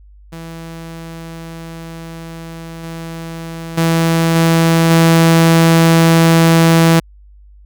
sawtooth tone with level steps, 164.81 Hz, E3, in tune, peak -24 / -21 / -7 / -5 / -3 dBFS, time 0.32-7 s, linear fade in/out 10 ms, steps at 2.83 / 3.77 / 4.35 / 4.9 s, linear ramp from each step 10 ms, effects added 50 Hz sine -39 dBFS peak until 7.65 s

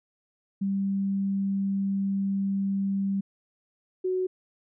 sine tone pair in turn, 196.2 / 370.4 Hz, G3 / F#4, +2 / +2 cents, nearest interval major seventh, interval 1100 cents, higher second, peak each -24 dBFS, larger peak neither, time 0.61-3.21 / 4.04-4.27 s, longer first, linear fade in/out 10 ms, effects none

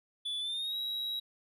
triangle tone with pitch glide, 3457 to 3858 Hz, A7 to B7, -31 to -41 cents, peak -32 dBFS, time 0.25-1.2 s, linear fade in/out 10 ms, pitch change +190 cents, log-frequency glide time 0.39-0.77 s, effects none

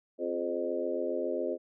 harmonic tone with a mistuned harmonic, 87.4 Hz, F2, 2 cents sharp, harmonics 3 / 4 / 5 / 6 / 7, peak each -39 / -35 / -36 / -35 / -36 dBFS, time 0.18-1.58 s, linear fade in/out 50 ms, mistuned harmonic 5, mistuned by -53 cents, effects none

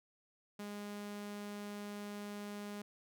sawtooth tone, 205.6 Hz, G#3, 17 cents flat, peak -39 dBFS, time 0.59-2.82 s, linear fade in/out 5 ms, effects none

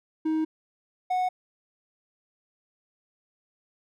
triangle tone pair in turn, 315.3 / 735.3 Hz, D#4 / F#5, +23 / -11 cents, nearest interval octave + minor third, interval 1466 cents, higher second, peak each -21 dBFS, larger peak neither, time 0.25-0.45 / 1.1-1.29 s, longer first, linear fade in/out 10 ms, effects none

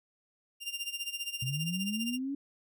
sawtooth tone with tremolo, 2794 Hz, F7, in tune, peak -29 dBFS, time 0.6-2.19 s, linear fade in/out 50 ms, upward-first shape sine, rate 15 Hz, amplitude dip 80%
sine linear sweep, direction up, 123.47 to 284.4 Hz, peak -32 dBFS, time 1.42-2.35 s, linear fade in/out 5 ms
effects none

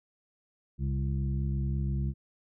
harmonic tone with a mistuned harmonic, 67.3 Hz, C2, 49 cents sharp, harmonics 1 / 2 / 3 / 5, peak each -30 / -31 / -37 / -46 dBFS, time 0.78-2.14 s, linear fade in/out 50 ms, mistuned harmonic 2, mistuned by +19 cents, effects none

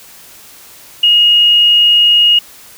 sine tone, 2870 Hz, F7, 47 cents sharp, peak -5 dBFS, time 1.03-2.39 s, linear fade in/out 5 ms, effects white hiss -38 dBFS RMS until 2.77 s

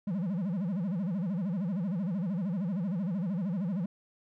triangle tone with vibrato, 184.8 Hz, F#3, 2 cents flat, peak -27 dBFS, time 0.07-3.86 s, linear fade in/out 5 ms, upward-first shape sine, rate 13 Hz, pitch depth 230 cents each way, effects none

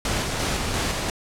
pink noise with tremolo, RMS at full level -24 dBFS, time 0.05-1.1 s, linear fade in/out 2 ms, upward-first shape square, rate 2.9 Hz, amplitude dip 25%, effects low-pass 9000 Hz 12 dB/octave

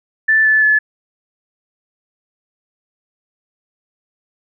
sine tone with pitch steps, 1760 / 1740.8 / 1721.8 Hz, A6 / A6 / A6, 0 / -19 / -38 cents, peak -9 dBFS, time 0.28-0.79 s, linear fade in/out 10 ms, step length 170 ms, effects none

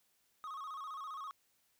triangle tone with vibrato, 1174.7 Hz, D6, in tune, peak -40 dBFS, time 0.44-1.31 s, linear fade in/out 0 ms, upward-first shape square, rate 15 Hz, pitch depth 110 cents each way, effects white hiss -75 dBFS RMS until 1.79 s

